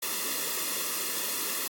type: noise with comb filter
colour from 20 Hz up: white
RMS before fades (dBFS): -31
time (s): 0.02-1.68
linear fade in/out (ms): 10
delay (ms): 1.3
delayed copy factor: -0.7
effects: high-pass 200 Hz 12 dB/octave + AAC 64 kbps